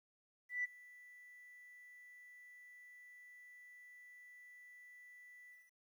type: tone with ADSR envelope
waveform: sine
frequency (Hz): 1975.5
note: B6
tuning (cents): 0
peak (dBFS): -33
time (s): 0.49-5.73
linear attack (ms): 150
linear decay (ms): 21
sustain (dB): -23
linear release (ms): 230
effects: tanh soft clip ceiling -29 dBFS + 12-bit